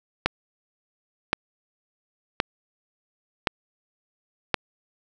click train, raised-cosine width 0.3 ms, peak -3 dBFS, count 5, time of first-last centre 0.26-4.543 s, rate 0.934 Hz, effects none

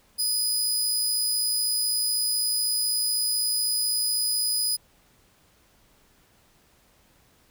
20% pulse tone, 4978 Hz, D#8, in tune, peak -17 dBFS, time 0.18-4.77 s, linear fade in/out 20 ms, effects pink hiss -61 dBFS RMS until 7.5 s

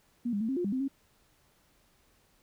sine tone with pitch steps, 239.7 / 202.6 / 223.1 / 267.4 / 354.1 / 200.2 / 259.6 / 272.9 Hz, A#3 / G#3 / A3 / C4 / F4 / G3 / C4 / C#4, +48 / -43 / +24 / +38 / +24 / +37 / -13 / -27 cents, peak -28 dBFS, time 0.25-0.882 s, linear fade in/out 10 ms, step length 79 ms, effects pink hiss -67 dBFS RMS until 2.42 s

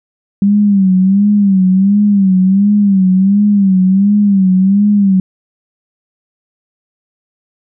sine tone with vibrato, 196 Hz, G3, in tune, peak -6 dBFS, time 0.42-5.2 s, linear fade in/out 2 ms, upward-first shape sine, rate 1.4 Hz, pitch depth 99 cents each way, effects none

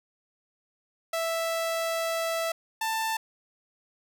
sawtooth tone pair in turn, 659.3 / 888 Hz, E5 / A5, 0 / +16 cents, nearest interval perfect fourth, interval 516 cents, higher second, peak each -23 dBFS, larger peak neither, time 1.13-2.52 / 2.81-3.17 s, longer first, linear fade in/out 5 ms, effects none

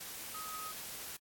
sine tone in noise, 1264 Hz, D#6, 27 cents sharp, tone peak -43 dBFS, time 0.34-0.72 s, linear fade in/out 10 ms, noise white, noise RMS -45 dBFS, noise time 0-1.17 s, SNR -1 dB, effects AAC 64 kbps

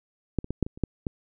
clicks, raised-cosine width 3 ms, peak -11 / -24 / -16 / -9 / -21 / -30 / -11 / -15 dBFS, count 8, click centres 0.387 / 0.444 / 0.506 / 0.627 / 0.665 / 0.775 / 0.837 / 1.068 s, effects none

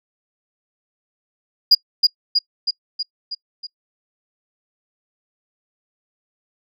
sine tone with echo, 4865 Hz, D#8, 40 cents flat, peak -4 dBFS, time 1.71-1.75 s, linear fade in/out 10 ms, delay 320 ms, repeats 6, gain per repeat -4 dB, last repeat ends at 3.67 s, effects noise-tail reverb RT60 0.1 s tail -26 dB re dry + tanh soft clip ceiling -5 dBFS

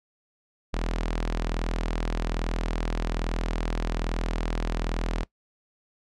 sawtooth tone with notch filter, 41.2 Hz, E1, in tune, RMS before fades -28 dBFS, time 0.73-5.24 s, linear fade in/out 10 ms, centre 100 Hz, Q 0.79, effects noise-tail reverb RT60 0.1 s tail -21 dB re dry + low-pass 6000 Hz 12 dB/octave

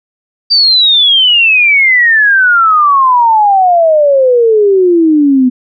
sine exponential sweep, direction down, 4699 to 247.7 Hz, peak -4 dBFS, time 0.5-5.5 s, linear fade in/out 20 ms, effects none

